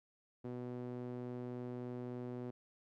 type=tone with band-pass filter; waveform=sawtooth; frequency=123.47 Hz; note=B2; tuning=in tune; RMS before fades=-44 dBFS; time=0.44-2.51 s; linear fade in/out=10 ms; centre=330 Hz; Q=1.3; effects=none